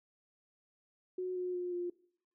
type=tone with pitch steps; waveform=sine; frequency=367.1 / 362 / 357.1 / 352.1 Hz; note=F#4 / F#4 / F4 / F4; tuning=-14 / -38 / +39 / +14 cents; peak=-34 dBFS; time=1.18-1.9 s; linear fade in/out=5 ms; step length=180 ms; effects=noise-tail reverb RT60 0.6 s tail -20 dB re dry